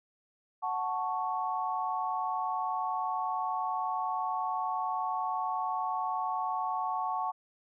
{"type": "chord", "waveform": "sine", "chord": "F# minor", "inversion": "none", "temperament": "equal", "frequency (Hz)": [740, 880, 1108.7], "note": ["F#5", "A5", "C#6"], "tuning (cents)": [0, 0, 0], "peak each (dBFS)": -34, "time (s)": [0.62, 7.32], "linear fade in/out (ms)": 20, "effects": []}